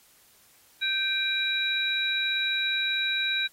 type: tone cluster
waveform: sine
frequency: 1563 / 2383 / 3874 Hz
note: G6 / D7 / B7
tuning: -6 / +25 / -34 cents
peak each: -30 / -30 / -27 dBFS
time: 0.81-3.48 s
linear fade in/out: 20 ms
effects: white hiss -59 dBFS RMS until 3.52 s + AAC 48 kbps